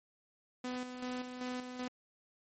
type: tone with tremolo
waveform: sawtooth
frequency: 250.7 Hz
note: B3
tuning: 26 cents sharp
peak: -33 dBFS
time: 0.64-1.88 s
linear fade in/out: 5 ms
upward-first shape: square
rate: 2.6 Hz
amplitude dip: 50%
effects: low-pass 9000 Hz 12 dB/octave + MP3 32 kbps